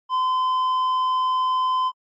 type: tone with tanh clipping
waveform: sine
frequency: 1025 Hz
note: C6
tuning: 36 cents flat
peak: -20 dBFS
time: 0.09-1.92 s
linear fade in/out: 50 ms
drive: 6 dB
effects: AAC 48 kbps